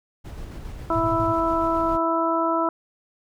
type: noise with tremolo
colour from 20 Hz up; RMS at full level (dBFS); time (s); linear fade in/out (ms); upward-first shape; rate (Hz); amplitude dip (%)
brown; -34; 0.24-1.98; 20; square; 7.3; 25
type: harmonic tone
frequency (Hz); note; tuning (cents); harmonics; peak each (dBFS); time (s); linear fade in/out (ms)
329.6; E4; 0; 1 / 2 / 3 / 4; -25 / -25 / -25 / -25; 0.9-2.69; 2
type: tone bursts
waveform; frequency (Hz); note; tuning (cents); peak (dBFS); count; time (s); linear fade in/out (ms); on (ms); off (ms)
sine; 110; A2; 0; -25; 5; 0.95-1.327; 10; 53; 28
effects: none